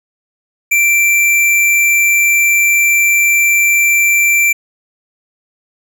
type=tone; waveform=square; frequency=2349 Hz; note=D7; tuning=in tune; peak=-9 dBFS; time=0.71-4.53 s; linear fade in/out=10 ms; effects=none